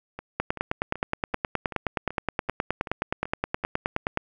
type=two click trains; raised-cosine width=0.5 ms; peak=-9 / -20 dBFS; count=37 / 10; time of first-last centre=0.4-4.174 / 0.19-3.638 s; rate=9.54 / 2.61 Hz; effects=none